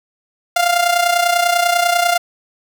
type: tone with amplitude modulation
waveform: sawtooth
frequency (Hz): 698.5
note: F5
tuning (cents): 0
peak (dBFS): -6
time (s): 0.56-2.18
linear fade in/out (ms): 5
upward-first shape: sine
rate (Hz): 30.1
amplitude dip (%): 65
effects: none